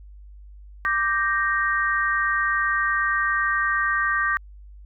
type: chord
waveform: sine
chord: G minor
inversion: second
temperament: equal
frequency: 1174.7 / 1568 / 1864.7 Hz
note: D6 / G6 / Bb6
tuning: 0 / 0 / 0 cents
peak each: -24 dBFS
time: 0.85-4.37 s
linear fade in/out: 0 ms
effects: added 50 Hz sine -41 dBFS peak until 4.85 s